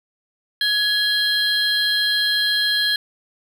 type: tone cluster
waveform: triangle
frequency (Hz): 1679 / 3248 / 4134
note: G#6 / G#7 / C8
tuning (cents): +18 / -39 / -22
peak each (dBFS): -20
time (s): 0.61-2.96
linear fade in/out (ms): 2
effects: none